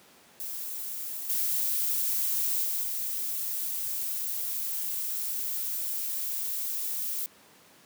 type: noise with level steps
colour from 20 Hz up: violet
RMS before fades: -36 / -28 / -30 / -32 dBFS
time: 0.4-7.26 s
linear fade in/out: 0 ms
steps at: 1.29 / 2.64 / 2.83 s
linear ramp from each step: 10 ms
effects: pink hiss -56 dBFS RMS until 7.85 s + high-pass 200 Hz 12 dB/octave